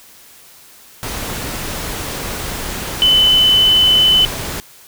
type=tone in noise; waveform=sine; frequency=3021 Hz; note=F#7; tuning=35 cents sharp; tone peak=-8 dBFS; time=3.02-4.25 s; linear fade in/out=0 ms; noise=pink; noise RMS=-24 dBFS; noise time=1.03-4.6 s; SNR=+13 dB; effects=white hiss -43 dBFS RMS until 4.87 s